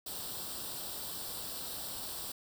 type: noise with comb filter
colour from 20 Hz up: white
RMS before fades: -41 dBFS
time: 0.06-2.32 s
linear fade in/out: 5 ms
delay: 0.23 ms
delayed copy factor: +0.7
effects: none